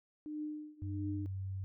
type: tone with tremolo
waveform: sine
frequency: 302.6 Hz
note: D#4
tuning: 48 cents flat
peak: -36 dBFS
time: 0.26-1.26 s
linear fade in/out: 0 ms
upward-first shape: triangle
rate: 1.5 Hz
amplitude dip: 95%
type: tone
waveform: sine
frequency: 95.8 Hz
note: G2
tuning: 39 cents flat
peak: -37 dBFS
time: 0.82-1.64 s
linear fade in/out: 0 ms
effects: none